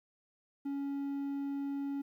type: tone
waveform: triangle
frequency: 279.5 Hz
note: C#4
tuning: 14 cents sharp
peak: -32 dBFS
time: 0.65-2.02 s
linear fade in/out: 10 ms
effects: 12-bit

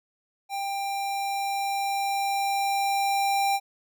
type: tone with level ramp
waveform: square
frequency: 792 Hz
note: G5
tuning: 18 cents sharp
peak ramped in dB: -29 to -22 dBFS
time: 0.49-3.6 s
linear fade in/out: 50 ms
effects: none

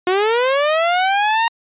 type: linear sweep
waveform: sawtooth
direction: up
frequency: 355.7 to 934 Hz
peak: -10 dBFS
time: 0.07-1.48 s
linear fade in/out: 2 ms
effects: resampled to 8000 Hz

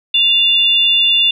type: tone pair together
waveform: sine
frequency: 2796 / 3513 Hz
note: F7 / A7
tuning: +1 / -3 cents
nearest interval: major third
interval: 396 cents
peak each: -12 dBFS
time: 0.14-1.31 s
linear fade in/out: 5 ms
effects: none

